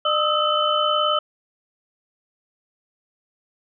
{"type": "tone cluster", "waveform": "sine", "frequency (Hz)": [603, 1251, 1310, 3037], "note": ["D5", "D#6", "E6", "F#7"], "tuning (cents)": [46, 9, -11, 44], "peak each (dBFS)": -23, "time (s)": [0.05, 1.19], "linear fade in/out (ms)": 5, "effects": []}